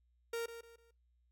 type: tone with echo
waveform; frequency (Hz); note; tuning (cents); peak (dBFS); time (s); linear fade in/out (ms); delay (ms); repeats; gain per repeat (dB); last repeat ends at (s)
45% pulse; 464.1; A#4; -8; -36; 0.33-0.46; 5; 150; 3; -10; 0.91
effects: noise-tail reverb RT60 0.2 s tail -21 dB re dry + added 60 Hz sine -70 dBFS peak until 1.31 s